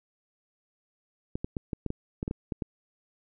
clicks, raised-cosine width 3 ms, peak -18 dBFS, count 11, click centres 1.355 / 1.445 / 1.568 / 1.732 / 1.863 / 1.904 / 2.229 / 2.279 / 2.311 / 2.522 / 2.622 s, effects none

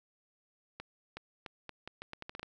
accelerating click train, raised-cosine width 0.3 ms, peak -26 dBFS, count 12, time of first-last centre 0.8-2.43 s, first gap 370 ms, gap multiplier 0.79, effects none

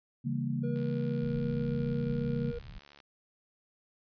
sine chord, C# diminished seventh, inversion none, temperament equal with one note detuned, 138.59 / 164.81 / 198.73 / 233.1 Hz, C#3 / E3 / G3 / Bb3, 0 / 0 / +24 / 0 cents, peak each -33 / -38 / -39 / -34 dBFS, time 0.24-2.52 s, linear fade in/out 20 ms
triangle tone with pitch glide, 479.2 to 474.8 Hz, A#4 to A#4, +48 to +32 cents, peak -35 dBFS, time 0.63-2.59 s, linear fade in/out 10 ms, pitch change -16 cents, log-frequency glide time 0.93-1.84 s
click train, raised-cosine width 0.2 ms, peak -36 dBFS, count 162, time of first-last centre 0.76-3.002 s, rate 71.8 Hz
pink low-pass noise, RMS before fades -45 dBFS, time 1.22-2.79 s, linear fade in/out 10 ms, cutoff 160 Hz, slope 24 dB/octave
effects resampled to 11025 Hz

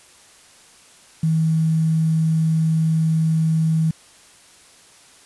sine tone with quantisation, 160.2 Hz, E3, 49 cents flat, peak -15 dBFS, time 1.23-3.91 s, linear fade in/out 5 ms, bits 7, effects white hiss -49 dBFS RMS until 5.25 s + resampled to 24000 Hz

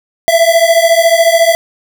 square beating tone pair, 660 / 674 Hz, E5 / E5, +2 / +38 cents, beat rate 14 Hz, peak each -10 dBFS, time 0.28-1.55 s, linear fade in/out 0 ms, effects none

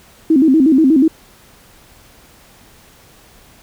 sine tone with vibrato, 290.1 Hz, D4, 21 cents flat, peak -7 dBFS, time 0.3-1.08 s, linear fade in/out 5 ms, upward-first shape square, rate 8.3 Hz, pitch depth 170 cents each way, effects pink hiss -46 dBFS RMS until 3.62 s

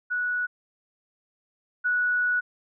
sine tone pair in turn, 1470 / 1470 Hz, F#6 / F#6, -12 / -12 cents, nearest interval unison, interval 0 cents, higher neither, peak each -24 / -21 dBFS, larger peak second, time 0.1-0.47 / 1.84-2.41 s, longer second, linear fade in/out 20 ms, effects none

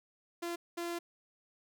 sawtooth tone bursts at uneven times, 343 Hz, F4, 31 cents flat, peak -32 dBFS, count 2, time 0.42-0.56 / 0.77-0.99 s, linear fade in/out 10 ms, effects none

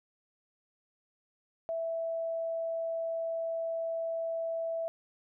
sine tone, 659.3 Hz, E5, in tune, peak -31 dBFS, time 1.69-4.88 s, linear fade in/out 0 ms, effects none

